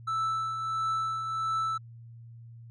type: tone with tremolo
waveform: triangle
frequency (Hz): 1318.5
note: E6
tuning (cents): 0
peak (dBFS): -24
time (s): 0.07-1.78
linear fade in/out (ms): 10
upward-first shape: triangle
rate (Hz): 1.5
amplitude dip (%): 50
effects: added 116 Hz sine -45 dBFS peak until 2.7 s + resampled to 22050 Hz